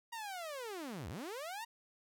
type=linear two-way sweep; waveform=sawtooth; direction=down then up; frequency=950 to 66.4 to 950 Hz; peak=-38 dBFS; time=0.12-1.65 s; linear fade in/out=10 ms; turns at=1.09 s; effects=none